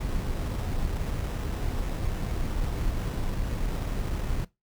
brown noise with sample-and-hold, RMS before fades -29 dBFS, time 0-4.45 s, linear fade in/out 10 ms, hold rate 4410 Hz, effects noise-tail reverb RT60 0.2 s tail -20 dB re dry

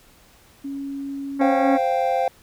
sine tone, 277.2 Hz, C#4, in tune, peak -27 dBFS, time 0.64-1.76 s, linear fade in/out 10 ms
harmonic tone, 274 Hz, C#4, 20 cents flat, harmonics 1 / 2 / 3 / 4 / 5 / 6 / 7 / 8, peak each -20 / -26 / -30 / -32 / -34 / -36 / -37 / -38 dBFS, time 1.39-1.78 s, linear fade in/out 20 ms
triangle chord, C suspended fourth, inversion none, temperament equal, 523.3 / 698.5 / 784 Hz, C5 / F5 / G5, 0 / 0 / 0 cents, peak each -21 dBFS, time 1.41-2.28 s, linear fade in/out 2 ms
effects pink hiss -53 dBFS RMS until 2.42 s

